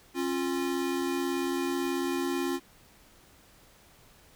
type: tone pair together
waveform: square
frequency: 271.7 / 349.9 Hz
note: C#4 / F4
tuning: -35 / +3 cents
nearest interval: major third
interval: 438 cents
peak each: -32 / -31 dBFS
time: 0.14-2.6 s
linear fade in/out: 50 ms
effects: pink hiss -58 dBFS RMS until 4.35 s